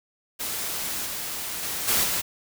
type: noise with level steps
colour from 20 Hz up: white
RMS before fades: -30 / -32 / -30 / -22 / -26 dBFS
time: 0.39-2.22 s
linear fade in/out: 20 ms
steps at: 1.05 / 1.62 / 1.87 / 2.03 s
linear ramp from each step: 20 ms
effects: none